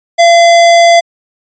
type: tone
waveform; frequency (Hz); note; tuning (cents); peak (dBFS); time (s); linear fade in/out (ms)
square; 682; F5; -41; -3; 0.18-1.01; 20
effects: resampled to 16000 Hz